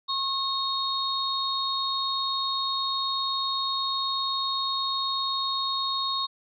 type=tone cluster; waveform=sine; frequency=1082 / 3731 / 4290 Hz; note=C#6 / A#7 / C8; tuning=-42 / +1 / +42 cents; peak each=-29 / -29 / -32 dBFS; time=0.08-6.27 s; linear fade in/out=20 ms; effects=none